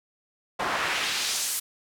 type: noise with band-pass filter sweep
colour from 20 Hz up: pink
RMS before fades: -28 dBFS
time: 0.59-1.6 s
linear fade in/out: 10 ms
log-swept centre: 910 to 11000 Hz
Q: 1
effects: none